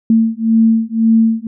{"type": "beating tone pair", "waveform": "sine", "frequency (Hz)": [224.1, 226], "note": ["A3", "A3"], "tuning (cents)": [32, 47], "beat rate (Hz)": 1.9, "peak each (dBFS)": -12, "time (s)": [0.1, 1.47], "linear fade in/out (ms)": 2, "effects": []}